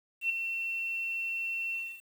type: tone with ADSR envelope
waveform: sine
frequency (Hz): 2706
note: E7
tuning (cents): +45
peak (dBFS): -24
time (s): 0.21-2.02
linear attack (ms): 88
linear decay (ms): 7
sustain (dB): -7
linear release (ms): 280
effects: 9-bit